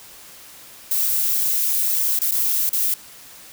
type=noise with dropouts; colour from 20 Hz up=violet; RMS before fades=-20 dBFS; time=0.91-2.94 s; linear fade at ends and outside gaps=2 ms; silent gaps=2.19-2.217 / 2.311-2.319 / 2.693-2.73 s; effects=white hiss -43 dBFS RMS until 3.52 s